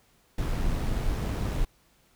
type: noise with amplitude modulation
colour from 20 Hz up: brown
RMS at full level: -26 dBFS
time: 0.38-1.65 s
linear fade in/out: 5 ms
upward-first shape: sine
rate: 92.3 Hz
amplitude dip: 30%
effects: pink hiss -64 dBFS RMS until 2.15 s